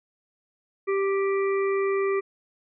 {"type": "harmonic tone", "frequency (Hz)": 392, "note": "G4", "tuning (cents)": 0, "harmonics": [1, 3, 5, 6], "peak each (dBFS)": [-22, -32, -36, -38], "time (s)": [0.87, 2.21], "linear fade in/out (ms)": 20, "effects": []}